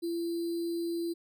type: tone with sample-and-hold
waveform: sine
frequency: 338.5 Hz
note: E4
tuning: 46 cents sharp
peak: -30 dBFS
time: 0.02-1.14 s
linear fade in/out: 20 ms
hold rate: 4410 Hz
effects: none